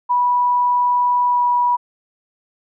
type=tone with pitch glide; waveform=sine; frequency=980 to 973.8 Hz; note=B5 to B5; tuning=-14 to -25 cents; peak=-13 dBFS; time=0.09-1.77 s; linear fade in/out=20 ms; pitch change=-11 cents; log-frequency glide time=1.26-1.43 s; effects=none